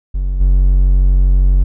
triangle tone with level steps, 46.25 Hz, F#1, in tune, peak -12 / -5 dBFS, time 0.14-1.64 s, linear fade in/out 10 ms, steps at 0.4 s, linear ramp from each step 10 ms, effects none

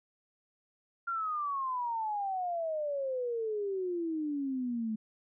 sine exponential sweep, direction down, 1396.9 to 214.4 Hz, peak -31 dBFS, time 1.07-4.96 s, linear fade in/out 10 ms, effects none

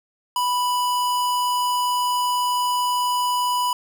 square tone, 987.8 Hz, B5, in tune, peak -20 dBFS, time 0.36-3.73 s, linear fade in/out 2 ms, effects none

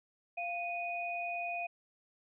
sine tone pair together, 696.2 / 2481 Hz, F5 / D#7, -6 / -6 cents, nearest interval octave + minor seventh, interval 2200 cents, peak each -37 / -38 dBFS, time 0.37-1.67 s, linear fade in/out 10 ms, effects none

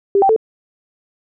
sine tone with pitch steps, 397 / 779 / 441.5 Hz, G4 / G5 / A4, +22 / -11 / +6 cents, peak -9 dBFS, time 0.15-0.363 s, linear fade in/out 2 ms, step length 71 ms, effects none

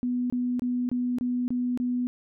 sine tone bursts, 246.9 Hz, B3, in tune, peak -24 dBFS, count 7, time 0.03-2.07 s, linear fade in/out 0 ms, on 270 ms, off 25 ms, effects none

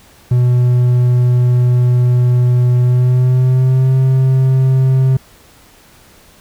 triangle tone with pitch glide, 123.47 to 131.57 Hz, B2 to C3, 0 to +10 cents, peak -6 dBFS, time 0.31-5.17 s, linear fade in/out 5 ms, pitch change +110 cents, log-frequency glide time 2.8-3.95 s, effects pink hiss -45 dBFS RMS until 6.4 s

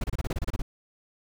brown noise bursts, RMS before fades -27 dBFS, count 11, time 0.01-0.62 s, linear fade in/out 5 ms, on 30 ms, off 28 ms, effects none

